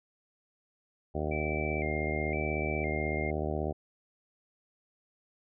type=harmonic tone; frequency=76.3 Hz; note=D#2; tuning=33 cents flat; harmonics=1 / 2 / 3 / 4 / 5 / 6 / 7 / 8 / 9 / 10; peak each=-35 / -38 / -40 / -40 / -37 / -41 / -43 / -39 / -41 / -43 dBFS; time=1.14-3.73 s; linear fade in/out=20 ms
type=tone with vibrato; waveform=sine; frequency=2217 Hz; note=C#7; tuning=in tune; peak=-36 dBFS; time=1.31-3.31 s; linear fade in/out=10 ms; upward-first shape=square; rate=0.98 Hz; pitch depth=80 cents each way
effects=none